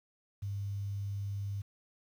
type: tone with quantisation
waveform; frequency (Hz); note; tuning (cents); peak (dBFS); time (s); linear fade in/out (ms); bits
sine; 100; G2; +35; -34; 0.42-1.62; 10; 10
effects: none